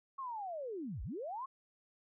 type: linear two-way sweep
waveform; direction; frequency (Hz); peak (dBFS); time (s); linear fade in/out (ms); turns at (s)
sine; down then up; 1108.7 to 41.2 to 1108.7; -39; 0.18-1.46; 10; 1.03
effects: none